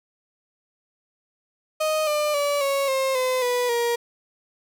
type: tone with pitch steps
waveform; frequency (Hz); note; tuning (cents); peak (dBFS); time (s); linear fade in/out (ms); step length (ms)
35% pulse; 622.3 / 598.3 / 575.3 / 553.1 / 531.8 / 511.3 / 491.6 / 472.7; D#5 / D5 / D5 / C#5 / C5 / C5 / B4 / A#4; 0 / +32 / -36 / -4 / +28 / -40 / -8 / +24; -19; 1.8-3.96; 10; 270
effects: none